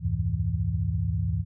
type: tone cluster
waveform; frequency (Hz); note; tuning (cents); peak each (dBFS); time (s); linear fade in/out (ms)
sine; 73.5 / 87.9 / 102.7 / 122.8 / 162.7; D2 / F2 / G#2 / B2 / E3; +2 / +12 / -19 / -9 / -22; -31 / -30 / -28 / -34 / -31; 0-1.45; 50
effects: none